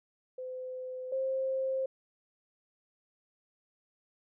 sine tone pair in turn, 511 / 528.7 Hz, C5 / C5, -41 / +18 cents, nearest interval minor second, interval 59 cents, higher second, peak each -37 / -29 dBFS, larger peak second, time 0.38-1.12 / 1.12-1.86 s, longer neither, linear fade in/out 5 ms, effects none

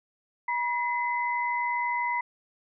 sine tone pair together, 965.3 / 2033 Hz, B5 / B6, -40 / +50 cents, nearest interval octave + minor second, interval 1290 cents, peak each -27 / -30 dBFS, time 0.48-2.21 s, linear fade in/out 5 ms, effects none

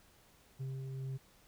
sine tone with frequency modulation, 133.4 Hz, C3, 34 cents sharp, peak -38 dBFS, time 0.59-1.18 s, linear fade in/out 20 ms, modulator 265 Hz, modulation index 0.35, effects pink hiss -65 dBFS RMS until 1.47 s

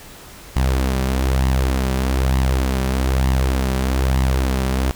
sawtooth tone with flanger, 65.41 Hz, C2, in tune, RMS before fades -18 dBFS, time 0.56-4.91 s, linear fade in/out 0 ms, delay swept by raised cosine 1 to 5.2 ms, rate 1.1 Hz, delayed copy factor +0.5, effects pink hiss -40 dBFS RMS until 4.95 s

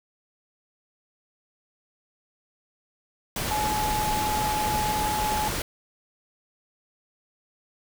sine tone in noise, 850 Hz, G#5, 40 cents sharp, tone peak -25 dBFS, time 3.51-5.48 s, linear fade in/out 2 ms, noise pink, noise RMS -29 dBFS, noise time 3.36-5.62 s, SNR +1 dB, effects none

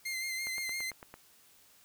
sawtooth tone with vibrato, 2093 Hz, C7, in tune, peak -31 dBFS, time 0.05-0.91 s, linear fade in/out 10 ms, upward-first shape sine, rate 5.9 Hz, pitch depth 30 cents each way
click train, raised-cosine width 0.5 ms, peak -31 dBFS, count 7, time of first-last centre 0.47-1.14 s, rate 8.95 Hz
effects white hiss -62 dBFS RMS until 1.84 s

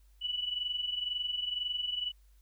sine tone pair together, 2938 / 2960 Hz, F#7 / F#7, -13 / 0 cents, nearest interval unison, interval 13 cents, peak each -38 / -33 dBFS, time 0.21-2.12 s, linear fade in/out 20 ms, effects added 50 Hz sine -58 dBFS peak until 2.41 s + white hiss -73 dBFS RMS until 2.41 s

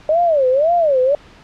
sine tone with vibrato, 596 Hz, D5, 25 cents sharp, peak -11 dBFS, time 0.09-1.15 s, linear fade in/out 2 ms, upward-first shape sine, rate 1.9 Hz, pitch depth 280 cents each way, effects pink hiss -44 dBFS RMS until 1.43 s + low-pass 4000 Hz 12 dB/octave

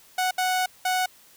sawtooth tone bursts at uneven times, 739 Hz, F#5, 2 cents flat, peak -18 dBFS, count 3, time 0.18-0.31 / 0.38-0.66 / 0.85-1.06 s, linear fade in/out 5 ms, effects white hiss -54 dBFS RMS until 1.36 s

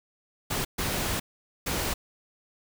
pink noise bursts at uneven times, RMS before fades -29 dBFS, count 3, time 0.5-0.65 / 0.78-1.2 / 1.66-1.94 s, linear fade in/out 10 ms, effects none

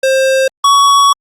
square tone pair in turn, 530 / 1123 Hz, C5 / C#6, +22 / +22 cents, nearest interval octave + minor second, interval 1300 cents, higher second, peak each -9 / -6 dBFS, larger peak second, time 0.03-0.48 / 0.64-1.13 s, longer second, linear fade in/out 5 ms, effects low-pass 10000 Hz 12 dB/octave + Opus 48 kbps

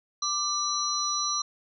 sine tone cluster, 1181 / 4051 / 5850 Hz, D6 / B7 / F#8, +9 / +43 / -21 cents, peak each -30 dBFS, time 0.22-1.42 s, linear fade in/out 5 ms, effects none

